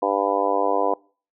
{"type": "harmonic tone", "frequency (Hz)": 99.4, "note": "G2", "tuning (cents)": 25, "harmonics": [3, 4, 5, 6, 7, 8, 9, 10], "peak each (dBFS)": [-29, -28, -24, -28, -25, -29, -30, -26], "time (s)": [0.02, 0.94], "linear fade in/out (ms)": 5, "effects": ["noise-tail reverb RT60 0.4 s tail -24 dB re dry"]}